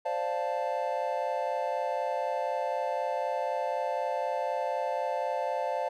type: chord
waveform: triangle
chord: D minor seventh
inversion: third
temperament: equal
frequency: 523.3 / 587.3 / 698.5 / 880 Hz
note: C5 / D5 / F5 / A5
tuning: 0 / 0 / 0 / 0 cents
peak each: -32 dBFS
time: 0.05-5.89 s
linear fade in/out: 10 ms
effects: none